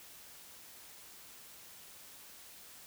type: silence
effects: white hiss -54 dBFS RMS until 2.86 s